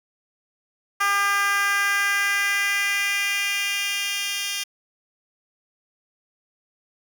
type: tone with high-pass filter sweep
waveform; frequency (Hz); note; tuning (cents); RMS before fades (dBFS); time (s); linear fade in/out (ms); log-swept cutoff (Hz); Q
10% pulse; 401.4; G4; +41; -23; 1-4.64; 10; 1200 to 3400; 2.3
effects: 8-bit